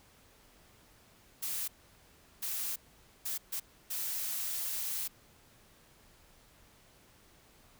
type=noise bursts at uneven times; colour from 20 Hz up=blue; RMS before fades=-36 dBFS; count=5; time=1.42-1.68 / 2.42-2.76 / 3.25-3.38 / 3.52-3.6 / 3.9-5.08 s; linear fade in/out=10 ms; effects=pink hiss -62 dBFS RMS until 7.79 s